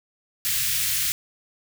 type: band-stop noise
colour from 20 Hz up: white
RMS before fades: -24 dBFS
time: 0.45-1.12 s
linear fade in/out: 0 ms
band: 150 to 1700 Hz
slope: 24 dB/octave
effects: none